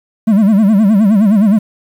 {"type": "tone with vibrato", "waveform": "triangle", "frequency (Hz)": 207.7, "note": "G#3", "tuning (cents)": 0, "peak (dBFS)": -4, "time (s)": [0.27, 1.59], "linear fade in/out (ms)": 10, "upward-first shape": "sine", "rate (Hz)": 9.6, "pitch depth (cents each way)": 150, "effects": ["7-bit"]}